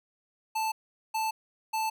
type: tone bursts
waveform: square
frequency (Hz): 880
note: A5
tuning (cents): 0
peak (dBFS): -28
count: 3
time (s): 0.55-1.9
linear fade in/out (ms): 10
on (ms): 170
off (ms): 420
effects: none